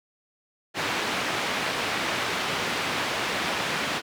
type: band-pass noise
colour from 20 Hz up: white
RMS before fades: -28 dBFS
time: 0.74-4.02 s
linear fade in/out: 50 ms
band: 120 to 2700 Hz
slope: 12 dB/octave
effects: none